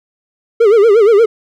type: tone with vibrato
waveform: triangle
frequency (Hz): 431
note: A4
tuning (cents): -36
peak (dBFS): -3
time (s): 0.6-1.26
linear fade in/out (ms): 10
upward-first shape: sine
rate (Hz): 8.5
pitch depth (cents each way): 160
effects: none